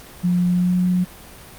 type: tone with pitch glide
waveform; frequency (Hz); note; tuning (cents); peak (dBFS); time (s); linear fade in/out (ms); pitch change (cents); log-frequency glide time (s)
sine; 177.7 to 180.81; F3 to F#3; +30 to -40; -15; 0.23-1.05; 20; +30; 0.48-0.79
effects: pink hiss -41 dBFS RMS until 1.58 s + Opus 48 kbps